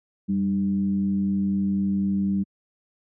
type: tone with frequency modulation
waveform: sine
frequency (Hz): 196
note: G3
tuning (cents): 0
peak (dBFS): -20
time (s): 0.28-2.44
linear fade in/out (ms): 20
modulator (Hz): 104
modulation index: 0.47
effects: high-pass 100 Hz 12 dB/octave